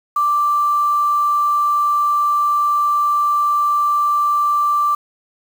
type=tone with quantisation; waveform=sine; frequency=1174.7 Hz; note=D6; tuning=in tune; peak=-13 dBFS; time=0.16-4.95 s; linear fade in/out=5 ms; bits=6; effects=none